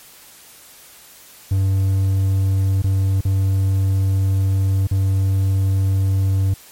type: tone with dropouts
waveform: triangle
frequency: 96.4 Hz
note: G2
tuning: 28 cents flat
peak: -12 dBFS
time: 1.51-6.54 s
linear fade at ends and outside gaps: 5 ms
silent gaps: 2.821-2.84 / 3.209-3.25 / 4.871-4.911 s
effects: white hiss -44 dBFS RMS until 6.71 s + MP3 64 kbps